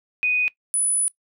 sine tone pair in turn, 2488 / 9946 Hz, D#7 / D#9, -1 / -2 cents, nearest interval 2 octaves, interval 2399 cents, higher second, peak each -18 dBFS, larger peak neither, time 0.23-0.48 / 0.74-1.08 s, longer second, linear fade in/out 0 ms, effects noise-tail reverb RT60 0.1 s tail -20 dB re dry

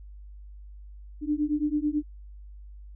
sine beating tone pair, 293.7 / 302.8 Hz, D4 / D#4, 0 / -47 cents, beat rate 9.1 Hz, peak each -27 dBFS, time 1.21-2.03 s, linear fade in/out 50 ms, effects added 50 Hz sine -42 dBFS peak until 2.95 s

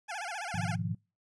20% pulse tone with vibrato, 770 Hz, G5, 31 cents flat, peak -31 dBFS, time 0.08-0.76 s, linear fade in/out 20 ms, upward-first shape sine, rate 15 Hz, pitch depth 210 cents each way
sine chord, F half-diminished seventh, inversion first, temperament equal with one note detuned, 105.03 / 123.47 / 155.56 / 174.61 Hz, Ab2 / Cb3 / Eb3 / F3, +20 / 0 / 0 / 0 cents, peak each -35 / -39 / -37 / -35 dBFS, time 0.54-0.95 s, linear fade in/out 5 ms
effects noise-tail reverb RT60 0.3 s tail -26 dB re dry + resampled to 22050 Hz

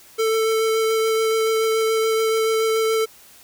square tone with vibrato, 443.8 Hz, A4, 15 cents sharp, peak -18 dBFS, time 0.18-3.06 s, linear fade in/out 20 ms, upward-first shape sine, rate 7 Hz, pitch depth 11 cents each way, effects white hiss -48 dBFS RMS until 3.43 s

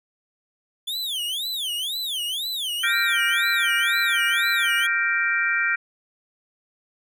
45% pulse tone with vibrato, 3389 Hz, G#7, 34 cents sharp, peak -25 dBFS, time 0.87-4.87 s, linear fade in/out 10 ms, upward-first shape sine, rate 2 Hz, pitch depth 300 cents each way
sine chord, G minor seventh, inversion third, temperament equal, 1396.9 / 1568 / 1864.7 / 2349 Hz, F6 / G6 / Bb6 / D7, 0 / 0 / 0 / 0 cents, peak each -25 dBFS, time 2.83-5.76 s, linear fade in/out 10 ms
effects none

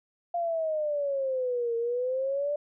sine exponential two-way sweep, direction down then up, 698.5 to 460 to 592 Hz, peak -26 dBFS, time 0.34-2.56 s, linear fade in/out 5 ms, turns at 1.76 s, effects none

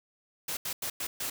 white noise bursts at uneven times, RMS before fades -34 dBFS, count 5, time 0.48-0.57 / 0.65-0.73 / 0.82-0.9 / 1-1.07 / 1.2-1.3 s, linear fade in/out 5 ms, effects none

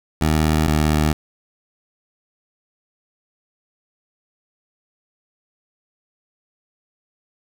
15% pulse tone pair in turn, 77.78 / 76.53 Hz, D#2 / D#2, 0 / -28 cents, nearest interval unison, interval 28 cents, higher first, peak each -9 dBFS, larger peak neither, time 0.21-0.67 / 0.67-1.13 s, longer neither, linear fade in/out 5 ms, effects none

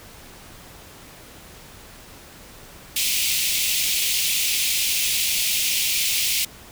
pink high-pass noise, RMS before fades -22 dBFS, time 2.96-6.45 s, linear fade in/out 5 ms, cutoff 2300 Hz, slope 48 dB/octave, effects pink hiss -44 dBFS RMS until 6.71 s

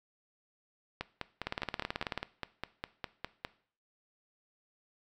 two click trains, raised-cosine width 0.3 ms, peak -17 / -19 dBFS, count 14 / 13, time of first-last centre 1.47-2.177 / 1.01-3.449 s, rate 18.4 / 4.92 Hz, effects noise-tail reverb RT60 0.5 s tail -18 dB re dry

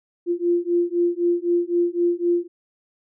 sine beating tone pair, 345.4 / 349.3 Hz, F4 / F4, -19 / 0 cents, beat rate 3.9 Hz, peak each -21 dBFS, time 0.26-2.48 s, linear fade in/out 50 ms, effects none

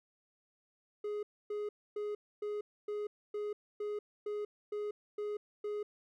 triangle tone bursts, 417 Hz, G#4, 7 cents sharp, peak -33 dBFS, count 11, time 1.04-5.83 s, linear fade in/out 5 ms, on 190 ms, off 270 ms, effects none

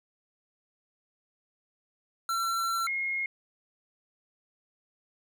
square / sine tone pair in turn, 1353 / 2151 Hz, E6 / C7, +45 / +47 cents, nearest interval minor sixth, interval 802 cents, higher second, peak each -28 dBFS, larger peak neither, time 2.29-2.87 / 2.87-3.26 s, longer first, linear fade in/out 2 ms, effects none

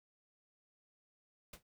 pink noise with exponential decay, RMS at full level -45 dBFS, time 1.53-1.63 s, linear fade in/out 5 ms, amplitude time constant 20 ms, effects none

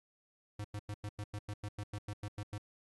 square tone bursts, 103.8 Hz, G#2, in tune, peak -39 dBFS, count 14, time 0.59-2.581 s, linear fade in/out 5 ms, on 54 ms, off 95 ms, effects AAC 32 kbps

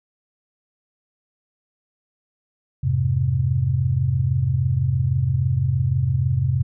sine chord, F minor, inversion none, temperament just, 87.31 / 104.77 / 130.96 Hz, F2 / Ab2 / C3, 0 / +16 / +2 cents, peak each -24 / -24 / -19 dBFS, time 2.83-6.63 s, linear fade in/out 10 ms, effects none

